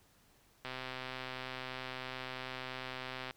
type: click train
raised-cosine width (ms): 0.3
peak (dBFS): -25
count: 344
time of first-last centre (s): 0.65-3.309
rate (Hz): 129
effects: pink hiss -67 dBFS RMS until 3.36 s